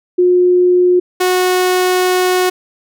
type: tone pair in turn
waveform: sine / sawtooth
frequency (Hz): 359.4 / 366.1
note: F4 / F#4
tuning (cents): +50 / -18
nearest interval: unison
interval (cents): 32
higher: second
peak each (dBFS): -7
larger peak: neither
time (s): 0.18-1 / 1.2-2.5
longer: second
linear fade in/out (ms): 10
effects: none